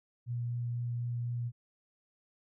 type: tone with vibrato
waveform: sine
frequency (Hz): 120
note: B2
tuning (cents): -49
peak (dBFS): -32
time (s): 0.26-1.52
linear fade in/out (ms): 50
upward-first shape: triangle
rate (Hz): 4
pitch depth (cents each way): 9
effects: none